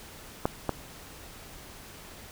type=clicks; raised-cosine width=1 ms; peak=-10 / -12 dBFS; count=2; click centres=0.455 / 0.693 s; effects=pink hiss -47 dBFS RMS until 2.31 s